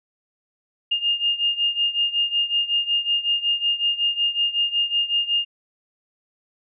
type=beating tone pair; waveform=sine; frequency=2824 / 2829.4 Hz; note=F7 / F7; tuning=+19 / +22 cents; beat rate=5.4 Hz; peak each=-21 / -24 dBFS; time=0.91-5.45 s; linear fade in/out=10 ms; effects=none